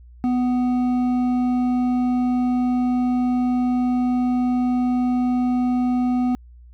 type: tone with hard clipping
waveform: sine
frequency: 248.7 Hz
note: B3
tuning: 12 cents sharp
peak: -19 dBFS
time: 0.24-6.35 s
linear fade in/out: 0 ms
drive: 7 dB
effects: added 60 Hz sine -42 dBFS peak until 6.73 s